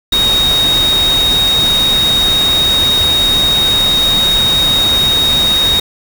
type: tone in noise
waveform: sine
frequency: 3749 Hz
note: A#7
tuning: 9 cents sharp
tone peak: -9 dBFS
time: 0.12-5.8 s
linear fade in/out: 5 ms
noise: pink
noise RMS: -19 dBFS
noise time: 0.12-5.8 s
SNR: +7 dB
effects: none